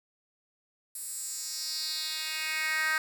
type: tone with high-pass filter sweep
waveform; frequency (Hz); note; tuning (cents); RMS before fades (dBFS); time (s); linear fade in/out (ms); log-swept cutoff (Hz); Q
10% pulse; 313.6; D#4; +14; -33; 0.95-2.98; 2; 9900 to 1600; 2.9
effects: 9-bit